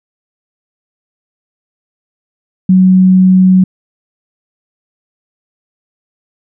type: tone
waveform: sine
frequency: 186.1 Hz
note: F#3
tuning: 10 cents sharp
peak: -3 dBFS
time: 2.69-3.64 s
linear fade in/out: 5 ms
effects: none